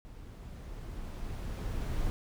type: noise with level ramp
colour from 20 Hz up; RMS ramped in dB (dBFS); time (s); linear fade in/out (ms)
brown; -48 to -32; 0.05-2.1; 0
effects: none